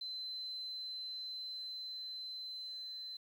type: tone with level ramp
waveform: sine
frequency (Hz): 4060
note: B7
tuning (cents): +47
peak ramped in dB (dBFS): -40 to -43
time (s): 0.01-3.17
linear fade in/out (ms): 5
effects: 11-bit